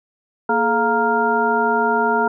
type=harmonic tone with a mistuned harmonic; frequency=233.1 Hz; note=A#3; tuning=in tune; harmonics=1 / 2 / 3 / 4 / 6; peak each=-24 / -21 / -23 / -19 / -21 dBFS; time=0.49-2.28 s; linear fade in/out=5 ms; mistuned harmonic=2; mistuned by=-150 cents; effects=none